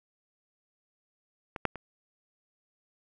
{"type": "clicks", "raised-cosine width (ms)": 0.5, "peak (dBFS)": [-21, -10, -25], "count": 3, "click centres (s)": [1.562, 1.653, 1.757], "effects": []}